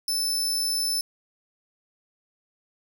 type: tone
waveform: sawtooth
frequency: 5274 Hz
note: E8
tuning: in tune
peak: -21 dBFS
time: 0.08-1.01 s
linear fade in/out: 2 ms
effects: none